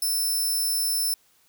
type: tone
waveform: 5% pulse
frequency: 5300 Hz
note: E8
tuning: 9 cents sharp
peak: -17 dBFS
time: 0.02-1.14 s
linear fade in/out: 2 ms
effects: white hiss -62 dBFS RMS until 1.48 s